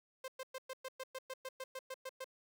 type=tone bursts; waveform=sawtooth; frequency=523.3 Hz; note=C5; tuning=in tune; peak=-38 dBFS; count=14; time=0.24-2.244 s; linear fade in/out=5 ms; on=41 ms; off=110 ms; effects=13-bit